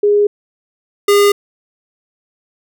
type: tone pair in turn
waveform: sine / square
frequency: 412.3 / 406.6 Hz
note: G#4 / G#4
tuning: -13 / -37 cents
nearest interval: unison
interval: 24 cents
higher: first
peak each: -8 dBFS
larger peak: neither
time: 0.03-0.27 / 1.08-1.32 s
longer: neither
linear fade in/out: 5 ms
effects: none